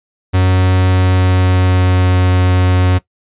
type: tone with pitch glide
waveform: 45% pulse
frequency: 92.5 to 91.38 Hz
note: F#2 to F#2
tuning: 0 to -21 cents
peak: -9 dBFS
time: 0.33-2.99 s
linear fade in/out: 20 ms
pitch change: -21 cents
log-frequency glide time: 0.83-2.28 s
effects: noise-tail reverb RT60 0.1 s tail -17 dB re dry + resampled to 8000 Hz